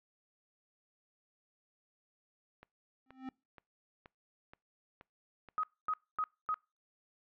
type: click train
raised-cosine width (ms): 0.3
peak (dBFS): -34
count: 7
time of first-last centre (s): 2.63-5.487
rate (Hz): 2.1
type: tone with exponential growth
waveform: square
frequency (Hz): 261.6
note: C4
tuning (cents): 0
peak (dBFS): -38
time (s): 3.06-3.29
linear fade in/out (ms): 2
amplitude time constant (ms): 50
type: tone bursts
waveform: sine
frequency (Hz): 1259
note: D#6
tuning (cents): +20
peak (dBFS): -30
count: 4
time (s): 5.58-6.542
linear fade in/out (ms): 0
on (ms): 53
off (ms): 250
effects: noise-tail reverb RT60 0.3 s tail -26 dB re dry + low-pass 2000 Hz 12 dB/octave